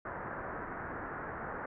white low-pass noise, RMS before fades -41 dBFS, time 0.05-1.66 s, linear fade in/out 5 ms, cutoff 1700 Hz, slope 48 dB/octave, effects none

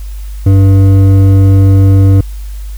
sine tone with hard clipping, 97.1 Hz, G2, 16 cents flat, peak -4 dBFS, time 0.46-2.21 s, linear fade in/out 5 ms, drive 9 dB, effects added 50 Hz sine -19 dBFS peak until 2.77 s + white hiss -40 dBFS RMS until 2.77 s

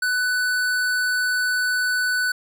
sine tone with hard clipping, 1494 Hz, F#6, 16 cents sharp, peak -21 dBFS, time 0.02-2.32 s, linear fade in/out 5 ms, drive 16 dB, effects none

